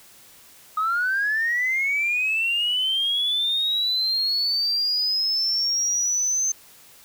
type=linear sweep; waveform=sine; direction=up; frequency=1244.5 to 6272 Hz; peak=-19 dBFS; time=0.77-6.52 s; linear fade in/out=5 ms; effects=tanh soft clip ceiling -16 dBFS + white hiss -50 dBFS RMS until 7.04 s